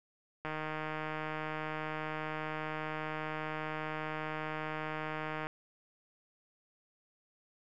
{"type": "click train", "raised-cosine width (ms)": 0.5, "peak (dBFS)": -23, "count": 779, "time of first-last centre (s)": [0.45, 5.469], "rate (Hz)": 155, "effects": []}